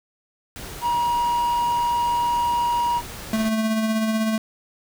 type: noise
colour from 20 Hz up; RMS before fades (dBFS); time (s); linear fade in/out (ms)
pink; -36; 0.56-3.49; 0
type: tone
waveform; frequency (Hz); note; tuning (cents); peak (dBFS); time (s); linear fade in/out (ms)
triangle; 954; A#5; +40; -17; 0.81-3.02; 50
type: tone with tremolo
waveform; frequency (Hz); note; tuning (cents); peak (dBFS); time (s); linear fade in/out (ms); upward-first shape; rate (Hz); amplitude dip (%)
square; 220; A3; 0; -19; 3.33-4.38; 2; sine; 16; 35
effects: none